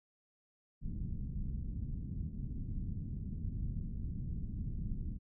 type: low-pass noise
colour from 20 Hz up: pink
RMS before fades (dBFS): -39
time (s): 0.81-5.19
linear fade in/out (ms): 50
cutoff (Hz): 210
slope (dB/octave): 24
effects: none